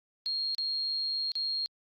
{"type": "tone with dropouts", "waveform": "sine", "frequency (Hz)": 4249, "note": "C8", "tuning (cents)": 26, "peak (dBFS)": -29, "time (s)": [0.26, 1.66], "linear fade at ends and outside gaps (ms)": 0, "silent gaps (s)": [[0.548, 0.583], [1.318, 1.354]], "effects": ["Opus 48 kbps"]}